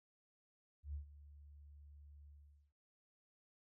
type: tone with ADSR envelope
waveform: sine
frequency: 72.6 Hz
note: D2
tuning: 19 cents flat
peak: -40 dBFS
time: 0.83-2.73 s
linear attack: 110 ms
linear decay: 110 ms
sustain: -16 dB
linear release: 450 ms
effects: none